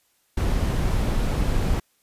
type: noise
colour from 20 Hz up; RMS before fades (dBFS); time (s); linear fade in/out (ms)
brown; -22; 0.37-1.8; 5
effects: white hiss -66 dBFS RMS until 2.02 s + resampled to 32000 Hz